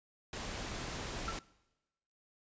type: noise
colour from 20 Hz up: pink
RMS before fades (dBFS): -41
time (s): 0.33-1.39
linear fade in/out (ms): 2
type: tone with exponential decay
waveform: sine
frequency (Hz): 1342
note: E6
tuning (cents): +31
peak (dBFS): -32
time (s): 1.28-1.37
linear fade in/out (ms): 2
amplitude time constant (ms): 18
effects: noise-tail reverb RT60 1.0 s tail -21 dB re dry + resampled to 16000 Hz